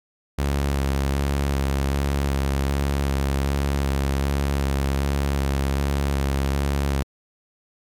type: tone with vibrato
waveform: sawtooth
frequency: 69.3 Hz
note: C#2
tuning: in tune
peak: -16 dBFS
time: 0.38-7.03 s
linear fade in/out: 10 ms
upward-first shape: square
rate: 1.3 Hz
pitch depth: 18 cents each way
effects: MP3 96 kbps